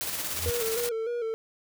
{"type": "noise with tremolo", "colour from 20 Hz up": "white", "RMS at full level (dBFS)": -31, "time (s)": [0.01, 0.89], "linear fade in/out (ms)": 0, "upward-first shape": "square", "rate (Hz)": 17, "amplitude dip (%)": 35}
{"type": "tone with exponential growth", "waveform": "triangle", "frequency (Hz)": 84.6, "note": "E2", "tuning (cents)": 45, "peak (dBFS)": -23, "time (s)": [0.24, 0.5], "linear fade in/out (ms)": 5, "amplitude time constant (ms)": 55}
{"type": "tone with vibrato", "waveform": "triangle", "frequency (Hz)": 462.5, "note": "A#4", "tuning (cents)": -14, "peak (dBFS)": -26, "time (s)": [0.46, 1.34], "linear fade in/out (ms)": 0, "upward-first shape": "square", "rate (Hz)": 3.3, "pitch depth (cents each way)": 57}
{"effects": []}